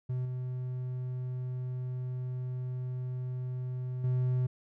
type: tone with level steps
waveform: triangle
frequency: 126.6 Hz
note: B2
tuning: 43 cents sharp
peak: -28 / -31 / -24 dBFS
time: 0.09-4.47 s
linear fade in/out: 10 ms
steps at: 0.25 / 4.04 s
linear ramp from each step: 2 ms
effects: none